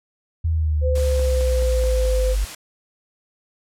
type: exponential sweep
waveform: sine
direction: down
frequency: 82.41 to 49.11 Hz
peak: -17 dBFS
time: 0.44-2.45 s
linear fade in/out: 10 ms
type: tone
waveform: sine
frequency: 511 Hz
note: C5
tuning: 41 cents flat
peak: -21 dBFS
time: 0.81-2.36 s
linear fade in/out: 50 ms
type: noise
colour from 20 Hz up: white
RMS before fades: -34 dBFS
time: 0.95-2.55 s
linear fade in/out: 5 ms
type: click train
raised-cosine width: 1 ms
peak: -24 dBFS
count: 6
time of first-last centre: 0.98-2.053 s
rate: 4.66 Hz
effects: low-pass 10000 Hz 12 dB/octave

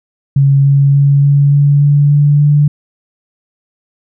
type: tone with pitch steps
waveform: sine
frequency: 138.59 / 139.72 / 140.85 / 141.99 / 143.15 / 144.31 / 145.48 / 146.66 Hz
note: C#3 / C#3 / C#3 / C#3 / D3 / D3 / D3 / D3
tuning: 0 / +14 / +28 / +42 / -44 / -30 / -16 / -2 cents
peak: -5 dBFS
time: 0.36-2.68 s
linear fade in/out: 5 ms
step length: 290 ms
effects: none

